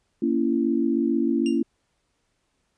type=chord; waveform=sine; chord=A# diminished; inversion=none; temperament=just; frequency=233.1 / 279.7 / 335.6 Hz; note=A#3 / C#4 / E4; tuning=0 / +16 / +31 cents; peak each=-24 dBFS; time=0.22-1.63 s; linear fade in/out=5 ms
type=tone with exponential decay; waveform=sawtooth; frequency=2794 Hz; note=F7; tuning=in tune; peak=-27 dBFS; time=1.46-1.63 s; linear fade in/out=1 ms; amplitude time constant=36 ms
effects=pink hiss -72 dBFS RMS until 2.77 s + resampled to 22050 Hz